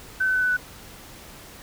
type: tone with pitch steps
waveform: sine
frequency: 1526 / 1516.3 / 1506.7 / 1497.2 / 1487.7 Hz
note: G6 / F#6 / F#6 / F#6 / F#6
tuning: -47 / +42 / +31 / +20 / +9 cents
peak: -19 dBFS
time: 0.2-0.57 s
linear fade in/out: 10 ms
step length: 74 ms
effects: pink hiss -44 dBFS RMS until 1.62 s